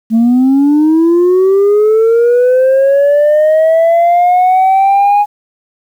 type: linear sweep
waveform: sine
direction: up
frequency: 220 to 830.6 Hz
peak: -3 dBFS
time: 0.1-5.26 s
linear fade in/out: 50 ms
effects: tanh soft clip ceiling -4 dBFS + 7-bit